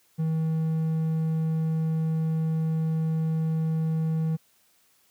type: tone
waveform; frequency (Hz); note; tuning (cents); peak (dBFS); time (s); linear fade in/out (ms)
triangle; 160; D#3; +49; -21; 0.18-4.37; 20
effects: white hiss -64 dBFS RMS until 5.1 s + high-pass 60 Hz 12 dB/octave